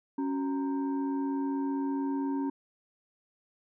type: tone with frequency modulation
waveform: sine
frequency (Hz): 277.2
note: C#4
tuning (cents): 0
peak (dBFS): -28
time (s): 0.18-2.5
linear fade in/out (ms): 5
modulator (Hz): 650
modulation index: 0.56
effects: none